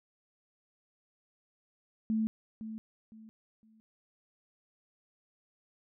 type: tone with echo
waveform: sine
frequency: 220 Hz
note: A3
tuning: in tune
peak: -27 dBFS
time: 2.1-2.27 s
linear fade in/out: 0 ms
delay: 510 ms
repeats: 3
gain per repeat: -11 dB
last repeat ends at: 3.8 s
effects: none